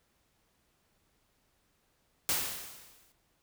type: noise with exponential decay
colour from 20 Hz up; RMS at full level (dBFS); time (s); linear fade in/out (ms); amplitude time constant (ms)
white; -28; 2.29-3.12; 0; 180
effects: pink hiss -73 dBFS RMS until 3.42 s